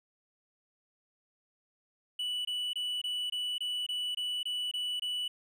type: tone bursts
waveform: triangle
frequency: 2960 Hz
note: F#7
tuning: in tune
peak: -30 dBFS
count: 11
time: 2.19-5.28 s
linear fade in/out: 5 ms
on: 260 ms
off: 23 ms
effects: none